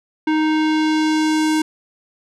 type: tone with low-pass filter sweep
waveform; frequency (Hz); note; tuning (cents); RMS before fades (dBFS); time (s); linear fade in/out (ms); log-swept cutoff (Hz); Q
square; 311.1; D#4; 0; -17; 0.27-1.62; 5; 2400 to 9800; 1
effects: none